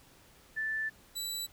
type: tone pair in turn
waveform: sine / 20% pulse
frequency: 1760 / 3951 Hz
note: A6 / B7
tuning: 0 / 0 cents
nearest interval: octave + major second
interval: 1400 cents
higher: second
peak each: -31 / -29 dBFS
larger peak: second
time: 0.56-0.9 / 1.15-1.47 s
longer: first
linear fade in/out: 20 ms
effects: pink hiss -60 dBFS RMS until 1.52 s